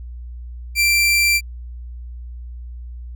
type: tone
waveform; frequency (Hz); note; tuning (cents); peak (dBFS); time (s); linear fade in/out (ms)
sawtooth; 2354; D7; +3; -10; 0.75-1.41; 50
effects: added 60 Hz sine -30 dBFS peak until 3.15 s